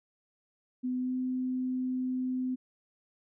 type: tone with pitch glide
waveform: sine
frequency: 252.3 to 255.4 Hz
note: B3 to C4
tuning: +37 to -42 cents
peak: -29 dBFS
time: 0.83-2.56 s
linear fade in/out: 20 ms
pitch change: +21 cents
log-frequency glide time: 0.97-1.15 s
effects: none